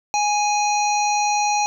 harmonic tone, 830 Hz, G#5, 1 cent flat, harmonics 1 / 3 / 5 / 7 / 8, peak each -18 / -26 / -30 / -28 / -32 dBFS, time 0.14-1.66 s, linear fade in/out 0 ms, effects 9-bit

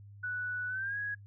sine tone with pitch glide, 1480 to 1661.2 Hz, F#6 to G#6, 0 to 0 cents, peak -33 dBFS, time 0.23-1.15 s, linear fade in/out 10 ms, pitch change +200 cents, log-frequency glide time 0.68-0.97 s, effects noise-tail reverb RT60 0.1 s tail -23 dB re dry + added 101 Hz sine -49 dBFS peak until 1.26 s

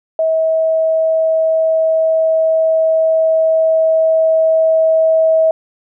sine tone with level ramp, 643 Hz, E5, 43 cents flat, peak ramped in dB -11 to -8 dBFS, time 0.19-5.51 s, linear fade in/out 2 ms, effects none

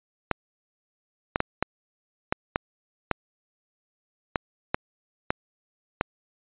clicks, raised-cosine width 0.5 ms, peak -7 dBFS, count 11, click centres 0.313 / 1.359 / 1.404 / 1.626 / 2.325 / 2.559 / 3.113 / 4.358 / 4.745 / 5.305 / 6.011 s, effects resampled to 8000 Hz

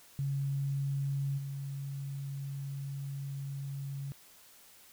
sine tone with level steps, 138.59 Hz, C#3, in tune, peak -30 / -36 dBFS, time 0.19-4.12 s, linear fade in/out 0 ms, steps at 1.37 s, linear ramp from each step 20 ms, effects white hiss -58 dBFS RMS until 4.92 s

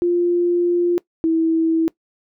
sine tone pair in turn, 349.2 / 325.5 Hz, F4 / E4, 0 / -22 cents, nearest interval minor second, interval 122 cents, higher first, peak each -14 dBFS, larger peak neither, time 0.02-0.98 / 1.24-1.88 s, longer first, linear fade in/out 0 ms, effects noise-tail reverb RT60 0.1 s tail -21 dB re dry

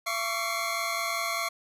25% pulse tone cluster, 677 / 1115 / 1160 / 2114 Hz, E5 / C#6 / D6 / C7, +46 / +10 / -22 / +17 cents, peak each -30 / -29 / -33 / -30 dBFS, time 0.06-1.49 s, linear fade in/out 10 ms, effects resampled to 32000 Hz

